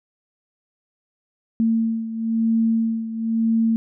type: beating tone pair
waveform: sine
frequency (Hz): 225.7 / 226.7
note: A3 / A#3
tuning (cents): +44 / -48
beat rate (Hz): 1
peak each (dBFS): -19 / -24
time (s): 1.6-3.76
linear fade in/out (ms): 0
effects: none